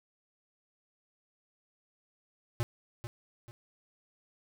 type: tone with echo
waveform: square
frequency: 117.9 Hz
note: A#2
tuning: 20 cents sharp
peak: -29 dBFS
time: 2.6-2.63 s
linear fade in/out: 0 ms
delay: 440 ms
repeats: 2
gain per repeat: -9 dB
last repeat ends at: 3.51 s
effects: none